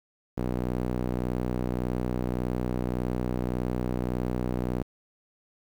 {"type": "tone with band-pass filter", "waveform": "sawtooth", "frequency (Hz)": 61.74, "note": "B1", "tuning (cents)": 0, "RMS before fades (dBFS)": -29, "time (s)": [0.37, 4.83], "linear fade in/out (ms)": 10, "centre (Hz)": 300, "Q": 0.73, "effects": ["8-bit"]}